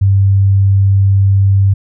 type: tone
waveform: sine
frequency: 98 Hz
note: G2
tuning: in tune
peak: -6 dBFS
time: 0.01-1.74 s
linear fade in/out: 10 ms
effects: none